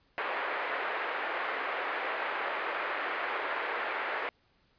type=band-pass noise; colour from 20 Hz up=white; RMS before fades=-34 dBFS; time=0.18-4.29 s; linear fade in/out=0 ms; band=400 to 2100 Hz; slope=24 dB/octave; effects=pink hiss -69 dBFS RMS until 4.78 s + resampled to 11025 Hz